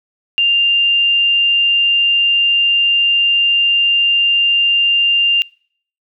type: tone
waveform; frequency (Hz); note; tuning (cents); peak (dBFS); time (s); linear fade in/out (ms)
sine; 2794; F7; 0; -10; 0.38-5.42; 0
effects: noise-tail reverb RT60 0.6 s tail -26 dB re dry